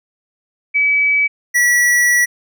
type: tone pair in turn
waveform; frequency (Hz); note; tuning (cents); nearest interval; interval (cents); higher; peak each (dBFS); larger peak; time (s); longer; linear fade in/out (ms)
sine / square; 2288 / 1941.8; D7 / B6; -46 / -30; minor third; 284; first; -11 / -11; neither; 0.74-1.28 / 1.54-2.26; second; 20
effects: none